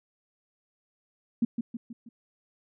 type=tone with echo; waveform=sine; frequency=233.1 Hz; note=A#3; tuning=in tune; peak=-20 dBFS; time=1.42-1.45 s; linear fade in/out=5 ms; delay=160 ms; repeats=4; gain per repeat=-6 dB; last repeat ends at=2.09 s; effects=none